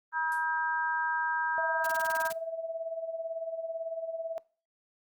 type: harmonic tone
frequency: 319.3 Hz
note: D#4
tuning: 45 cents sharp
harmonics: 3 / 4 / 5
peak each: -30 / -38 / -31 dBFS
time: 0.12-2.32 s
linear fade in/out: 50 ms
type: noise with exponential decay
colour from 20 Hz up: violet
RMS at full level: -39 dBFS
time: 0.32-0.49 s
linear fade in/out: 0 ms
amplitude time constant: 36 ms
type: tone with tremolo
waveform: sine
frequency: 656 Hz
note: E5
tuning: 9 cents flat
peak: -30 dBFS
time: 1.58-4.38 s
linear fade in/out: 0 ms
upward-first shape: sine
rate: 18 Hz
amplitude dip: 60%
type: noise bursts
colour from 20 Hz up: white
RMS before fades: -40 dBFS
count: 10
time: 1.84-2.327 s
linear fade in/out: 5 ms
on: 28 ms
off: 23 ms
effects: noise-tail reverb RT60 0.4 s tail -24 dB re dry + Opus 32 kbps